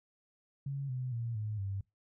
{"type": "tone with pitch steps", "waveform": "sine", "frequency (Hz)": [138.7, 127.19, 116.63, 106.95, 98.08], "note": ["C#3", "C3", "A#2", "A2", "G2"], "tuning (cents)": [1, -49, 1, -49, 1], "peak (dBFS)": -34, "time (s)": [0.66, 1.81], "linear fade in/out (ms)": 5, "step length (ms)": 230, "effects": ["noise-tail reverb RT60 0.2 s tail -23 dB re dry"]}